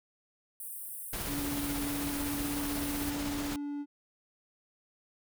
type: high-pass noise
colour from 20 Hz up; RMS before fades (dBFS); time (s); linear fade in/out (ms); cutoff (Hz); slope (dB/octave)
pink; -42; 0.6-3.1; 2; 8600; 96
type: noise with tremolo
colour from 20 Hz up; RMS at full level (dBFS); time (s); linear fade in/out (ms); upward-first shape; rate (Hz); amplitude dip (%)
pink; -37; 1.13-3.56; 2; sine; 16; 25
type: tone with pitch glide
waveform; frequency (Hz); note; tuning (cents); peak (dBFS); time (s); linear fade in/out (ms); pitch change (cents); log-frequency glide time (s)
triangle; 286.3 to 288.5; D4 to D4; -44 to -31; -32; 1.26-3.86; 50; +13; 2.08-3.58
effects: none